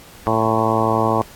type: harmonic tone with a mistuned harmonic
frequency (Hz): 111.5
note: A2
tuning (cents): +23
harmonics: 1 / 2 / 3 / 4 / 5 / 6 / 7 / 8 / 9 / 10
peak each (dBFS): -24 / -24 / -24 / -24 / -24 / -24 / -24 / -24 / -24 / -24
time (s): 0.27-1.22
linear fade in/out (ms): 0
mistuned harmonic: 10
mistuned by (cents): -25
effects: pink hiss -43 dBFS RMS until 1.35 s + AAC 64 kbps